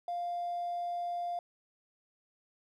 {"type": "tone with hard clipping", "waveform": "triangle", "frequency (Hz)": 699, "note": "F5", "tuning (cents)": 1, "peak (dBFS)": -33, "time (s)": [0.08, 1.39], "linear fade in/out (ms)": 2, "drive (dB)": 3, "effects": []}